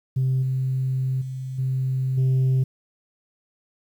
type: tone with level steps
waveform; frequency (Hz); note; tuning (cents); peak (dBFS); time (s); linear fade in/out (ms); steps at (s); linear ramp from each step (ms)
sine; 130.81; C3; 0; -17 / -20 / -28 / -20 / -14; 0.16-2.64; 10; 0.42 / 1.21 / 1.58 / 2.17; 10
effects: tanh soft clip ceiling -16 dBFS + 9-bit